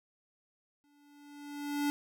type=tone with exponential growth; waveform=square; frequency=289.3 Hz; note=D4; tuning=26 cents flat; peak=-28 dBFS; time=0.84-1.9 s; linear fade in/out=0 ms; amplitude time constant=230 ms; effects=none